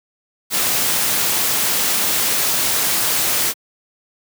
white noise, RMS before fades -18 dBFS, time 0.5-3.54 s, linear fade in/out 50 ms, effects high-pass 100 Hz 12 dB/octave

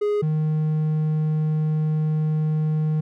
triangle tone pair in turn, 415.3 / 154.8 Hz, G#4 / D#3, 0 / -9 cents, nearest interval octave + perfect fourth, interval 1709 cents, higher first, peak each -17 dBFS, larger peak neither, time 0.01-0.22 / 0.22-3.01 s, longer second, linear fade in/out 10 ms, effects none

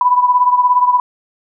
sine beating tone pair, 987.8 / 1004.8 Hz, B5 / B5, 0 / +30 cents, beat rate 17 Hz, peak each -10 / -15 dBFS, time 0.01-1 s, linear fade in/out 2 ms, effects none

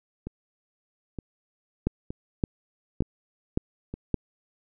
two click trains, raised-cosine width 3 ms, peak -10 / -21 dBFS, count 5 / 5, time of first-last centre 1.87-4.143 / 0.27-3.94 s, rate 1.76 / 1.09 Hz, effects none

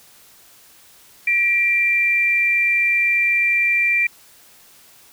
sine tone pair together, 1929.2 / 2364 Hz, B6 / D7, -41 / +11 cents, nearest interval major third, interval 352 cents, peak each -23 / -15 dBFS, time 1.27-4.07 s, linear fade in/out 5 ms, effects white hiss -49 dBFS RMS until 5.12 s

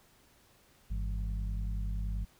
harmonic tone with a mistuned harmonic, 50.5 Hz, G#1, 48 cents flat, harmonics 1 / 2 / 3 / 4, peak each -32 / -41 / -46 / -49 dBFS, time 0.9-2.25 s, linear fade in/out 10 ms, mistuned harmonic 3, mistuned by +130 cents, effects pink hiss -64 dBFS RMS until 2.39 s

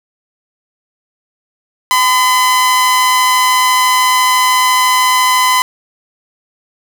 sawtooth tone with amplitude modulation, 1014 Hz, B5, 45 cents sharp, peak -3 dBFS, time 1.91-5.62 s, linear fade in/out 0 ms, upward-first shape sine, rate 214 Hz, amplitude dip 40%, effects none

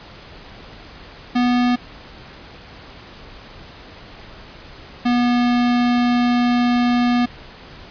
square tone pair in turn, 245.2 / 242.9 Hz, B3 / B3, -12 / -29 cents, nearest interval unison, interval 17 cents, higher first, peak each -15 dBFS, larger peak neither, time 1.35-1.76 / 5.05-7.26 s, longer second, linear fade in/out 10 ms, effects pink hiss -40 dBFS RMS until 7.9 s + resampled to 11025 Hz

